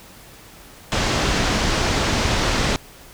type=low-pass noise; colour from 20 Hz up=pink; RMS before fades=-20 dBFS; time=0.92-2.76 s; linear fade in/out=0 ms; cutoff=6600 Hz; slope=24 dB/octave; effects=pink hiss -44 dBFS RMS until 3.13 s